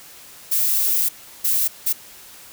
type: noise bursts at uneven times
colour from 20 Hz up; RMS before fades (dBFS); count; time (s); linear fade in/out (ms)
violet; -19; 3; 0.51-1.09 / 1.44-1.68 / 1.86-1.93; 10
effects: white hiss -43 dBFS RMS until 2.52 s